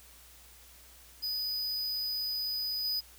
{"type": "tone with level steps", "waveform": "square", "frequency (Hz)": 4978, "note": "D#8", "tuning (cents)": 0, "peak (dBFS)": [-32, -30], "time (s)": [1.22, 3.01], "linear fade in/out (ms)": 20, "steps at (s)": 2.84, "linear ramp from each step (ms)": 10, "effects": ["added 60 Hz sine -59 dBFS peak until 3.18 s", "white hiss -56 dBFS RMS until 3.18 s"]}